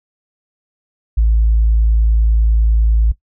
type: tone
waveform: sine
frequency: 55 Hz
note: A1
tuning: in tune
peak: -8 dBFS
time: 1.17-3.12 s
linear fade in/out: 10 ms
effects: noise-tail reverb RT60 0.1 s tail -17 dB re dry + tanh soft clip ceiling -5 dBFS